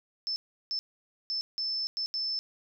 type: tone bursts at uneven times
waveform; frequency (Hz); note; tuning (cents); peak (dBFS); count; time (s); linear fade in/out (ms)
sine; 5274; E8; 0; -29; 6; 0.27-0.36 / 0.71-0.79 / 1.3-1.41 / 1.58-1.87 / 1.97-2.06 / 2.14-2.39; 0
effects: none